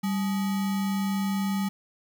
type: tone with sample-and-hold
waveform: sine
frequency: 196 Hz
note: G3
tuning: in tune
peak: -24 dBFS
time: 0.03-1.69 s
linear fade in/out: 10 ms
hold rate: 1050 Hz
effects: none